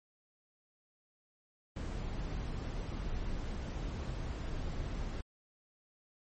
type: noise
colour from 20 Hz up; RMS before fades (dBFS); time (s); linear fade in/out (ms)
brown; -38; 1.76-5.21; 5
effects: MP3 32 kbps